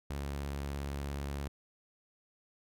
sawtooth tone with vibrato, 70.4 Hz, C#2, 27 cents sharp, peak -32 dBFS, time 0.1-1.48 s, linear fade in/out 5 ms, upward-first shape square, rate 17 Hz, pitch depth 26 cents each way, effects none

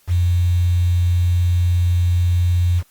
sine tone with quantisation, 88.1 Hz, F2, 16 cents sharp, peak -13 dBFS, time 0.07-2.83 s, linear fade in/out 50 ms, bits 6, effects white hiss -56 dBFS RMS until 2.9 s + Opus 48 kbps

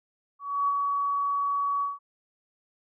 sine tone with ADSR envelope, 1131 Hz, C#6, 34 cents sharp, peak -21 dBFS, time 0.39-1.99 s, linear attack 290 ms, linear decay 35 ms, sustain -3 dB, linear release 170 ms, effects none

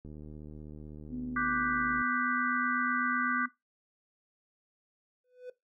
click train, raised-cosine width 3 ms, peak -34 dBFS, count 150, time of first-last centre 0.05-2.013 s, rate 75.9 Hz
sine tone, 248.5 Hz, B3, 11 cents sharp, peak -35 dBFS, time 1.09-3.49 s, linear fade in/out 50 ms
sine chord, G major seventh, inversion second, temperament equal, 1174.7 / 1480 / 1568 / 1975.5 Hz, D6 / F#6 / G6 / B6, 0 / 0 / 0 / 0 cents, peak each -32 / -33 / -34 / -38 dBFS, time 1.36-3.46 s, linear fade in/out 5 ms
triangle tone with exponential growth, 499.4 Hz, B4, 19 cents sharp, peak -35 dBFS, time 5.24-5.5 s, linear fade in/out 5 ms, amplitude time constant 56 ms
effects noise-tail reverb RT60 0.2 s tail -19 dB re dry

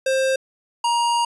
square tone pair in turn, 529 / 943.7 Hz, C5 / A#5, +19 / +21 cents, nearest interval minor seventh, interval 1002 cents, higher second, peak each -18 dBFS, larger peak neither, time 0.06-0.36 / 0.84-1.25 s, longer second, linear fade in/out 5 ms, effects resampled to 24000 Hz

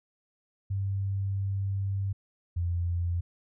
sine tone pair in turn, 98 / 86.7 Hz, G2 / F2, 0 / -12 cents, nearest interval major second, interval 212 cents, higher first, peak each -27 / -26 dBFS, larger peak second, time 0.7-2.13 / 2.56-3.21 s, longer first, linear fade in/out 10 ms, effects none

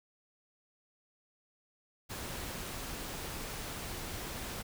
pink noise, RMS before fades -41 dBFS, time 2.09-4.63 s, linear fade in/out 20 ms, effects none

